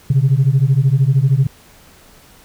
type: beating tone pair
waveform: sine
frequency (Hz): 128.6 / 141.6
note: C3 / C#3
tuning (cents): -30 / +37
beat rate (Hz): 13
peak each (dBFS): -12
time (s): 0.1-1.47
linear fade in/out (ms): 5
effects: tanh soft clip ceiling -5 dBFS + pink hiss -46 dBFS RMS until 2.44 s